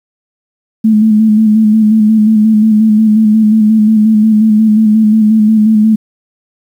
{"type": "tone with vibrato", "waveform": "sine", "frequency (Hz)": 216.4, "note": "A3", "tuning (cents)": -29, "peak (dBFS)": -4, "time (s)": [0.84, 5.96], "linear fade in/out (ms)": 10, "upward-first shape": "square", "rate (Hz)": 5.6, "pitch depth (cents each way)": 31, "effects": ["7-bit"]}